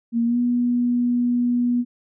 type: tone with pitch glide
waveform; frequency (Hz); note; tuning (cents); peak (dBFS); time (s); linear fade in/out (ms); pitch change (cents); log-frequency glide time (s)
sine; 233.1 to 243; A#3 to B3; 0 to -28; -17; 0.12-1.85; 50; +72; 0.25-0.38
effects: none